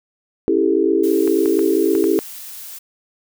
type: chord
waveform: sine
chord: A dominant seventh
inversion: first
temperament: just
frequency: 275 / 330 / 396 / 440 Hz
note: C#4 / E4 / G4 / A4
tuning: -14 / +2 / +18 / 0 cents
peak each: -23 / -17 / -17 / -21 dBFS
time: 0.48-2.19 s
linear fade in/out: 0 ms
type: noise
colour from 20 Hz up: blue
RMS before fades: -34 dBFS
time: 1.03-2.79 s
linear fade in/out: 10 ms
type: clicks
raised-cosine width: 0.5 ms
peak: -17 dBFS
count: 5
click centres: 1.276 / 1.458 / 1.592 / 1.952 / 2.041 s
effects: none